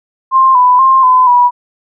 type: tone with pitch steps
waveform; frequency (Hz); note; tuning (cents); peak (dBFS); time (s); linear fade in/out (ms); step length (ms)
sine; 1055 / 996 / 1058 / 1015 / 976; C6 / B5 / C6 / B5 / B5; +14 / +14 / +19 / +47 / -21; -4; 0.31-1.51; 50; 240
effects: none

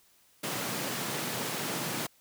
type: high-pass noise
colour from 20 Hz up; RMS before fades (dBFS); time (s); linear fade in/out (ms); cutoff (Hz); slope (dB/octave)
pink; -34; 0.43-2.07; 10; 120; 48
effects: white hiss -64 dBFS RMS until 2.2 s

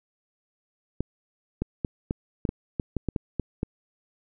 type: clicks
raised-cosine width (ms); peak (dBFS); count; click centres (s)
3; -13; 12; 1.006 / 1.62 / 1.848 / 2.109 / 2.452 / 2.491 / 2.798 / 2.967 / 3.087 / 3.162 / 3.397 / 3.631
effects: none

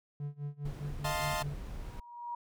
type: tone with tremolo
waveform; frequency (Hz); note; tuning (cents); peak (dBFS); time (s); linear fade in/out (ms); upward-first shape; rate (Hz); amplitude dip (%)
triangle; 144.8; D3; -24; -32; 0.2-1.55; 2; sine; 4.9; 95
type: noise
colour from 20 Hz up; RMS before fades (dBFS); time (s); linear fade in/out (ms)
brown; -42; 0.65-2; 5
type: chord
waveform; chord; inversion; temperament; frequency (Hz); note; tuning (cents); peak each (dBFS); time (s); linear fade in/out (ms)
sawtooth; F dominant seventh; third; equal; 622.3 / 698.5 / 880 / 1046.5; Eb5 / F5 / A5 / C6; 0 / 0 / 0 / 0; -34; 1.04-1.43; 10
type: tone with exponential growth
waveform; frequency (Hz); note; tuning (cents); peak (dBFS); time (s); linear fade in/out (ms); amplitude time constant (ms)
sine; 954; A#5; +40; -34; 1.61-2.35; 5; 160
effects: none

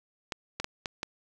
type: clicks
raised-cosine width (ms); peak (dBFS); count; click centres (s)
0.2; -15; 5; 0.322 / 0.6 / 0.644 / 0.858 / 1.031
effects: none

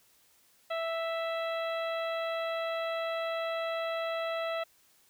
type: harmonic tone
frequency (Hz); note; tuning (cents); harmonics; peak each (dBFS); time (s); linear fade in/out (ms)
659.3; E5; 0; 1 / 2 / 3 / 4 / 5 / 6; -32 / -38 / -42 / -44 / -46 / -48; 0.7-4.64; 10
effects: white hiss -65 dBFS RMS until 5.09 s

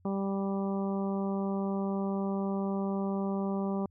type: harmonic tone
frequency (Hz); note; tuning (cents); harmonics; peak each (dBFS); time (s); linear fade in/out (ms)
196; G3; 0; 1 / 2 / 3 / 4 / 5 / 6; -30 / -36 / -40 / -42 / -44 / -46; 0.05-3.86; 2
effects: added 90 Hz sine -61 dBFS peak until 3.9 s

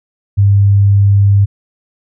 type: tone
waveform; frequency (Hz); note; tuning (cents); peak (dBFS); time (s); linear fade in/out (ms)
sine; 100; G2; +35; -5; 0.37-1.46; 20
effects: none

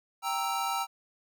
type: chord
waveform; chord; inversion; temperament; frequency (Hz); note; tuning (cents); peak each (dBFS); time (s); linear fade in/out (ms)
square; E diminished; first; equal; 784 / 932.3 / 1318.5; G5 / Bb5 / E6; 0 / 0 / 0; -34; 0.22-0.87; 50
effects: none

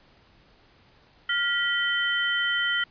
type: tone cluster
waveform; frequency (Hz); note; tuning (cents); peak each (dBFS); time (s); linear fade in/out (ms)
sine; 1408 / 1940 / 3087; F6 / B6 / G7; +14 / -31 / -27; -27; 1.29-2.84; 5
effects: pink hiss -58 dBFS RMS until 2.9 s + resampled to 11025 Hz

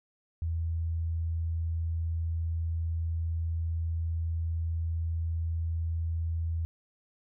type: tone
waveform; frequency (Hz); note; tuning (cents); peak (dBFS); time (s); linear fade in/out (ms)
sine; 82.41; E2; 0; -28; 0.42-6.65; 0
effects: none

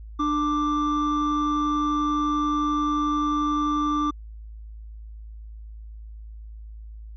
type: tone pair together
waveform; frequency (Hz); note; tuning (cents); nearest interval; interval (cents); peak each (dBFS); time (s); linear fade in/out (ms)
triangle; 298.1 / 1177.7; D4 / D6; +26 / +4; 2 octaves; 2378; -22; 0.19-4.11; 10
effects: added 54 Hz sine -37 dBFS peak until 7.16 s + resampled to 16000 Hz

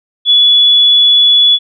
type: tone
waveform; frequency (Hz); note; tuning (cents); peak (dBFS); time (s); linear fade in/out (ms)
sine; 3416; G#7; +48; -4; 0.25-1.59; 50
effects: none

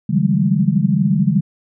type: tone cluster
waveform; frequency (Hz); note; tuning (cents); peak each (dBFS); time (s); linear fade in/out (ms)
sine; 141.8 / 160.3 / 183.9 / 195.6 / 208.9; C#3 / E3 / F#3 / G3 / G#3; +40 / -48 / -10 / -4 / +10; -19; 0.09-1.41; 10
effects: none

